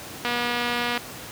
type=click train; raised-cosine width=0.3 ms; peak=-10 dBFS; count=176; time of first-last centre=0.25-0.976 s; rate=241 Hz; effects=pink hiss -38 dBFS RMS until 1.31 s + high-pass 100 Hz 12 dB/octave